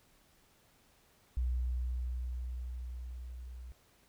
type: tone with level ramp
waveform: sine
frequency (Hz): 61.74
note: B1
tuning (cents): 0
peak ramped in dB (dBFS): -29 to -44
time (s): 1.37-3.72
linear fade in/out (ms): 0
effects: pink hiss -67 dBFS RMS until 4.08 s